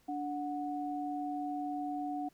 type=tone pair together; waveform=sine; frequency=291.7 / 735 Hz; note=D4 / F#5; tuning=-12 / -12 cents; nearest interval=octave + major third; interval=1600 cents; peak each=-37 / -37 dBFS; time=0.08-2.29 s; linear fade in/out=10 ms; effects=pink hiss -69 dBFS RMS until 2.33 s